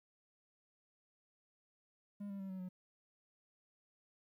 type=tone with pitch steps; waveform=triangle; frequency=203.1 / 197.89 / 192.81 / 187.86 / 183.04 Hz; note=G#3 / G3 / G3 / F#3 / F#3; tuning=-38 / +17 / -28 / +27 / -18 cents; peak=-40 dBFS; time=2.2-2.69 s; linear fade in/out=10 ms; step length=98 ms; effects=13-bit